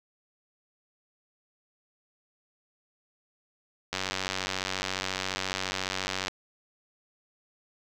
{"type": "click train", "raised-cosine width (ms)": 0.2, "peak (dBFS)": -12, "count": 223, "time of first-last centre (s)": [3.93, 6.282], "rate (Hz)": 94.4, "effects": []}